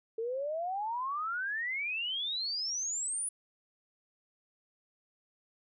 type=exponential sweep; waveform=sine; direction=up; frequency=440 to 10000 Hz; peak=-32 dBFS; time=0.18-3.29 s; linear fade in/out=5 ms; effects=none

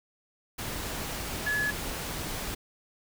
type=tone in noise; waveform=sine; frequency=1700 Hz; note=G#6; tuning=40 cents sharp; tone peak=-26 dBFS; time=1.46-1.71 s; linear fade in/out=10 ms; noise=pink; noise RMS=-35 dBFS; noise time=0.58-2.55 s; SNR=+6 dB; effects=none

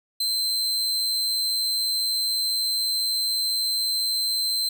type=tone; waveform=40% pulse; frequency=4102 Hz; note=C8; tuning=35 cents flat; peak=-21 dBFS; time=0.2-4.69 s; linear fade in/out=5 ms; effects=none

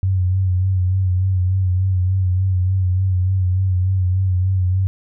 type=tone with vibrato; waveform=sine; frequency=93 Hz; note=F#2; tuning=9 cents sharp; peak=-14 dBFS; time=0.03-4.87 s; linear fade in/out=0 ms; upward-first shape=sine; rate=3.4 Hz; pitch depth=47 cents each way; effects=none

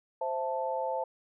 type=chord; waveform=sine; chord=A minor; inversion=first; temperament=equal with one note detuned; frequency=523.3 / 662.3 / 880 Hz; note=C5 / E5 / A5; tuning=0 / +8 / 0 cents; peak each=-33 / -36 / -33 dBFS; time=0.21-1.04 s; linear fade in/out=5 ms; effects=none

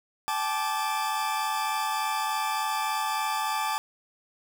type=chord; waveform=40% pulse; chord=G suspended second; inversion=none; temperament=equal with one note detuned; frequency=784 / 867.4 / 1174.7 Hz; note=G5 / A5 / D6; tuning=0 / -25 / 0 cents; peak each=-34 / -28 / -30 dBFS; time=0.28-3.78 s; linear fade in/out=0 ms; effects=none

